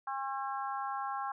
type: harmonic tone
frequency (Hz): 270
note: C#4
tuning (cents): -45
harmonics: 3 / 4 / 5 / 6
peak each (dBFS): -37 / -38 / -42 / -47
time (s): 0.07-1.32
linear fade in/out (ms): 5
effects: none